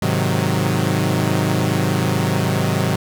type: chord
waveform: sawtooth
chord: Ab dominant seventh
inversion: none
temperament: equal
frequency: 103.83 / 130.81 / 155.56 / 185 Hz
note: Ab2 / C3 / Eb3 / Gb3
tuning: 0 / 0 / 0 / 0 cents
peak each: -18 dBFS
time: 0.02-2.96 s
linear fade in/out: 5 ms
effects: none